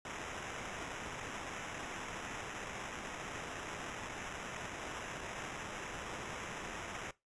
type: noise with sample-and-hold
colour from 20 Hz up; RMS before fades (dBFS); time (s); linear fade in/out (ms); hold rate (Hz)
violet; -44; 0.05-7.11; 2; 4410
effects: noise-tail reverb RT60 0.2 s tail -19 dB re dry + resampled to 22050 Hz